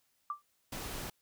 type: tone with exponential decay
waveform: sine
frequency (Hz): 1174.7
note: D6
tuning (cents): 0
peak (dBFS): -30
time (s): 0.3-0.42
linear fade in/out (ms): 2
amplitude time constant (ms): 25
type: noise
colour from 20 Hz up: pink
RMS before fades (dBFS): -41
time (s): 0.72-1.1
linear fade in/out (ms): 5
effects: white hiss -75 dBFS RMS until 1.21 s